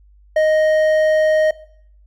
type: tone with hard clipping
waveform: sine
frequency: 622.3 Hz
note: D#5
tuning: in tune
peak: -13 dBFS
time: 0.36-1.51 s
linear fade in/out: 5 ms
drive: 6 dB
effects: noise-tail reverb RT60 0.6 s tail -19 dB re dry + added 50 Hz sine -46 dBFS peak until 2.06 s